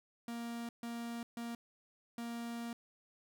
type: tone bursts at uneven times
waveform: 45% pulse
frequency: 234.3 Hz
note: A#3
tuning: 9 cents sharp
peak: -40 dBFS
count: 4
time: 0.28-0.69 / 0.83-1.23 / 1.37-1.55 / 2.18-2.73 s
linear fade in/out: 2 ms
effects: none